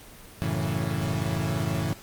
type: chord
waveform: 35% pulse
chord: F# minor seventh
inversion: none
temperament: equal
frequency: 92.5 / 110 / 138.59 / 164.81 Hz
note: F#2 / A2 / C#3 / E3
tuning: 0 / 0 / 0 / 0 cents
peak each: -32 / -29 / -29 / -28 dBFS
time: 0.42-1.93 s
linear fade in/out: 0 ms
effects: pink hiss -47 dBFS RMS until 2.02 s + Opus 24 kbps